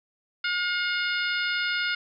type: harmonic tone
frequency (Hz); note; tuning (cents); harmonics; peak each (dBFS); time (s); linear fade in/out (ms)
716; F5; +43; 2 / 3 / 4 / 5 / 6 / 7; -27 / -31 / -33 / -35 / -37 / -38; 0.44-1.95; 5
effects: none